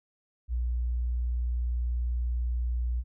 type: tone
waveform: sine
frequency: 60.2 Hz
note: B1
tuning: 44 cents flat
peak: -26 dBFS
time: 0.48-3.04 s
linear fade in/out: 50 ms
effects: none